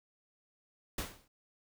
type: noise with exponential decay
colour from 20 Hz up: pink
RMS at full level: -34 dBFS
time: 0.98-1.28 s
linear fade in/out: 5 ms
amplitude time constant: 64 ms
effects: none